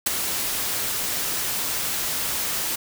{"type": "noise with ADSR envelope", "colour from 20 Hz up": "white", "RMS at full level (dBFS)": -18, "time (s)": [0.06, 2.76], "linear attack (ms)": 8, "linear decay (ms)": 14, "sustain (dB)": -8, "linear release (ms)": 10, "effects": []}